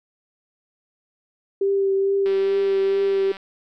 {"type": "tone with vibrato", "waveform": "sine", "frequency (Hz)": 392, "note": "G4", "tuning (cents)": 0, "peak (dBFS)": -17, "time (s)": [1.61, 3.32], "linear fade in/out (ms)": 5, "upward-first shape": "triangle", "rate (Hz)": 2.3, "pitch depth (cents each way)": 19}
{"type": "click train", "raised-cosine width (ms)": 0.3, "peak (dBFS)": -22, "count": 216, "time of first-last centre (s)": [2.26, 3.368], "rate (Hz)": 194}
{"effects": []}